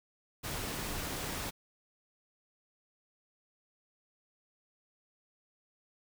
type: noise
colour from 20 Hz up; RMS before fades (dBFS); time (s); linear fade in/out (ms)
pink; -38; 0.43-1.51; 20
effects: none